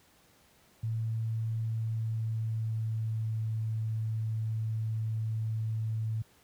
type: tone with pitch glide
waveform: sine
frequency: 112.3 to 110.63 Hz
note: A2 to A2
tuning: +36 to +10 cents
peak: -29 dBFS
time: 0.83-6.22 s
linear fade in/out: 5 ms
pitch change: -26 cents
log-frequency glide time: 1.58-3.46 s
effects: pink hiss -63 dBFS RMS until 6.43 s + high-pass 60 Hz 12 dB/octave